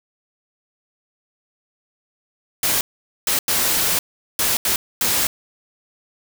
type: noise bursts at uneven times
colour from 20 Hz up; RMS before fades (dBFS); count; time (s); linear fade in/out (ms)
white; -19; 6; 2.63-2.81 / 3.27-3.39 / 3.48-3.99 / 4.39-4.57 / 4.65-4.76 / 5.01-5.27; 2
effects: none